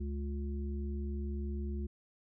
harmonic tone, 70.8 Hz, C#2, 37 cents sharp, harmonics 1 / 3 / 5, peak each -35 / -42 / -46 dBFS, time 0-1.87 s, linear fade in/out 10 ms, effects none

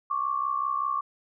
sine tone pair together, 1096 / 1161.2 Hz, C#6 / D6, -20 / -20 cents, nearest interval minor second, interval 100 cents, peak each -28 dBFS, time 0.1-1.01 s, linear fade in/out 10 ms, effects none

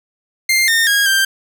sawtooth tone with pitch steps, 2103 / 1826 / 1637 / 1577 Hz, C7 / A#6 / G#6 / G6, +8 / -36 / -25 / +10 cents, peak -8 dBFS, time 0.49-1.25 s, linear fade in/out 5 ms, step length 190 ms, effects none

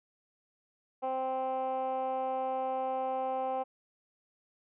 15% pulse tone with band-pass filter, 261.2 Hz, C4, 3 cents flat, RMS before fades -33 dBFS, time 1.02-3.64 s, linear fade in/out 20 ms, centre 680 Hz, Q 4.1, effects resampled to 8000 Hz

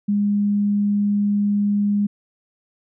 sine tone, 204.5 Hz, G#3, 26 cents flat, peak -16 dBFS, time 0.08-2.07 s, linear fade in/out 10 ms, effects none

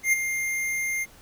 square tone with ADSR envelope, 2111 Hz, C7, 15 cents sharp, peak -17 dBFS, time 0.03-1.06 s, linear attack 96 ms, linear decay 19 ms, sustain -9 dB, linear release 36 ms, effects pink hiss -52 dBFS RMS until 1.21 s

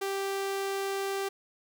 sawtooth tone, 392 Hz, G4, in tune, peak -26 dBFS, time 0.01-1.29 s, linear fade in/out 10 ms, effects none

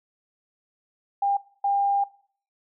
sine tone bursts at uneven times, 800 Hz, G5, 35 cents sharp, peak -20 dBFS, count 2, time 1.22-1.37 / 1.64-2.04 s, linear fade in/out 5 ms, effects noise-tail reverb RT60 0.5 s tail -20 dB re dry

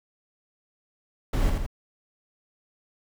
brown noise with echo, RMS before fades -22 dBFS, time 1.33-1.5 s, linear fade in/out 5 ms, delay 82 ms, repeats 2, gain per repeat -4 dB, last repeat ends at 1.664 s, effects none

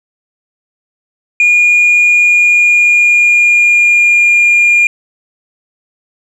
sine tone with pitch glide, 2432 to 2412 Hz, D#7 to D7, -40 to +46 cents, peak -3 dBFS, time 1.4-4.87 s, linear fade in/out 2 ms, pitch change -14 cents, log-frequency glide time 2.14-4.34 s, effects tanh soft clip ceiling -3 dBFS + 7-bit

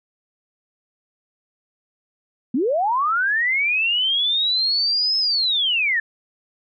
sine linear two-way sweep, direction up then down, 220 to 5220 to 1727 Hz, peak -17 dBFS, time 2.54-6 s, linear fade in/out 5 ms, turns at 5.18 s, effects none

